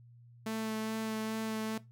sawtooth tone with vibrato, 220 Hz, A3, in tune, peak -30 dBFS, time 0.46-1.78 s, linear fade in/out 5 ms, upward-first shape sine, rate 2.4 Hz, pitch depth 12 cents each way, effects noise-tail reverb RT60 0.2 s tail -17 dB re dry + added 119 Hz sine -54 dBFS peak until 1.91 s

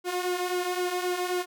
sawtooth tone with flanger, 360 Hz, F#4, 47 cents flat, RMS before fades -29 dBFS, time 0.04-1.46 s, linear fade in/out 50 ms, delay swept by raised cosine 1.6 to 3.5 ms, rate 3.8 Hz, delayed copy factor -0.6, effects none

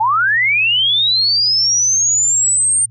sine linear sweep, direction up, 830.6 to 8870 Hz, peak -11 dBFS, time 0-2.86 s, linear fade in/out 10 ms, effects added 114 Hz sine -38 dBFS peak until 2.9 s

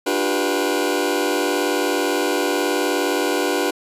sawtooth chord, G dominant seventh, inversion second, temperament just, 294 / 352.8 / 392 / 490 Hz, D4 / F4 / G4 / B4, +2 / +18 / 0 / -14 cents, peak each -20 dBFS, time 0.06-3.71 s, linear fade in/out 10 ms, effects resampled to 32000 Hz

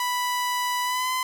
sawtooth tone with pitch glide, 987.8 to 1022 Hz, B5 to C6, 0 to -41 cents, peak -20 dBFS, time 0-1.23 s, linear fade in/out 2 ms, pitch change +59 cents, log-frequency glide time 0.83-1.12 s, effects 8-bit

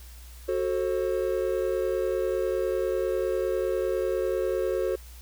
triangle chord, F# diminished, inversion none, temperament equal with one note detuned, 370 / 440 / 534.6 Hz, F#4 / A4 / C5, 0 / 0 / +37 cents, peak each -26 / -28 / -27 dBFS, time 0.48-4.96 s, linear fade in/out 10 ms, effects added 60 Hz sine -43 dBFS peak until 5.21 s + white hiss -52 dBFS RMS until 5.21 s

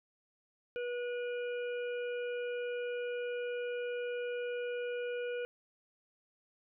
harmonic tone, 485.9 Hz, B4, 28 cents flat, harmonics 1 / 3 / 5 / 6, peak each -35 / -45 / -49 / -53 dBFS, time 0.76-5.45 s, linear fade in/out 0 ms, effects none

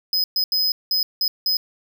square tone bursts at uneven times, 5040 Hz, D#8, 21 cents sharp, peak -18 dBFS, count 6, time 0.13-0.24 / 0.36-0.44 / 0.52-0.72 / 0.91-1.03 / 1.21-1.28 / 1.46-1.57 s, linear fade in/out 2 ms, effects none

